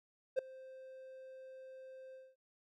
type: tone with ADSR envelope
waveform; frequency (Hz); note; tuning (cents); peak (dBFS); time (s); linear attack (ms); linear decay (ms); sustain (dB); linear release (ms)
triangle; 523.3; C5; 0; -25; 0.36-2.36; 28; 4; -23; 220
effects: none